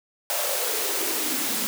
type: noise with high-pass filter sweep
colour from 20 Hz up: white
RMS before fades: -26 dBFS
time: 0.3-1.67 s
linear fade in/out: 0 ms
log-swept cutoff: 640 to 210 Hz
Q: 5
effects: none